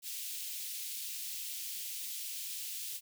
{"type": "high-pass noise", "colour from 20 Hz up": "white", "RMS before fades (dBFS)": -41, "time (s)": [0.02, 3.01], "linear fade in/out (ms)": 50, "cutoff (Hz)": 2600, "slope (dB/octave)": 24, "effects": []}